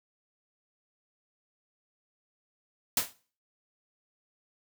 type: noise with exponential decay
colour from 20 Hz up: white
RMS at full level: -22 dBFS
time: 2.97-3.13 s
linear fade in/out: 2 ms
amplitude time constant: 34 ms
effects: noise-tail reverb RT60 0.4 s tail -18 dB re dry